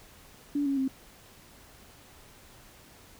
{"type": "tone with pitch steps", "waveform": "sine", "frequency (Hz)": [287.7, 276.3, 265.4], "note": ["D4", "C#4", "C4"], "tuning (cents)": [-36, -6, 25], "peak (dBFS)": -25, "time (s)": [0.55, 0.88], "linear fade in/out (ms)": 5, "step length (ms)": 110, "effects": ["pink hiss -54 dBFS RMS until 3.19 s"]}